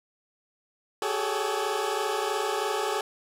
20% pulse tone cluster, 381.2 / 413.7 / 436.8 / 559 Hz, G4 / G#4 / A4 / C#5, -48 / -7 / -13 / +14 cents, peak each -28 / -26 / -26 / -30 dBFS, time 1.02-3.01 s, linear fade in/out 2 ms, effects low-pass 12000 Hz 12 dB/octave + 9-bit

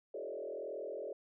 sine tone with frequency modulation, 494.6 Hz, B4, 3 cents sharp, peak -39 dBFS, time 0.14-1.13 s, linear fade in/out 5 ms, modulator 41.5 Hz, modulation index 2.8, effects none

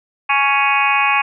harmonic tone, 278.1 Hz, C#4, 6 cents sharp, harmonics 3 / 4 / 5 / 6 / 7 / 8 / 9 / 10, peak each -19 / -18 / -29 / -24 / -29 / -21 / -17 / -26 dBFS, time 0.29-1.22 s, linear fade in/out 10 ms, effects none

